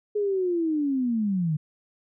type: linear sweep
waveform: sine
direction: down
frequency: 422.2 to 146.83 Hz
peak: -22 dBFS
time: 0.15-1.57 s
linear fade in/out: 10 ms
effects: none